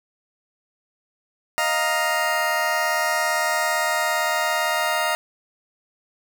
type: chord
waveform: 20% pulse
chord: Eb suspended second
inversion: none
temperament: just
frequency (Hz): 622.3 / 700 / 933.4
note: Eb5 / F5 / Bb5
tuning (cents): 0 / +4 / +2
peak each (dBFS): -20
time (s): 1.58-5.15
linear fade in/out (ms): 0
effects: none

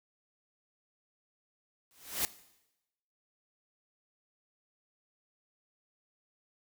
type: noise with exponential growth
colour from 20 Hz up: white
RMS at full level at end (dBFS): -28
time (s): 1.91-2.25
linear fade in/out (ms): 0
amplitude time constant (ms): 72
effects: noise-tail reverb RT60 0.9 s tail -17 dB re dry

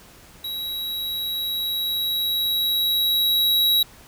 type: tone with level ramp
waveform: square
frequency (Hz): 3868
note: B7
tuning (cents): -37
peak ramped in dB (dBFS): -28 to -16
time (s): 0.44-3.83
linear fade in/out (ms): 5
effects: pink hiss -48 dBFS RMS until 4.07 s

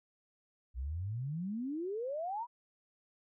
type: exponential sweep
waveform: sine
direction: up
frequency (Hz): 58.27 to 997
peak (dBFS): -35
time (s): 0.74-2.47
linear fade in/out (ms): 50
effects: none

